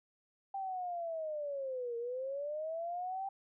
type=linear two-way sweep; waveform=sine; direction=down then up; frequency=789 to 462.5 to 789 Hz; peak=-36 dBFS; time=0.54-3.29 s; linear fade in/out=5 ms; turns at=1.97 s; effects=none